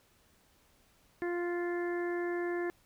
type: harmonic tone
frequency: 349.2 Hz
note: F4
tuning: in tune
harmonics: 1 / 2 / 3 / 4 / 5 / 6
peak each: -32 / -43 / -47 / -50 / -42 / -50 dBFS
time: 1.22-2.7 s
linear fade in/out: 0 ms
effects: pink hiss -67 dBFS RMS until 2.85 s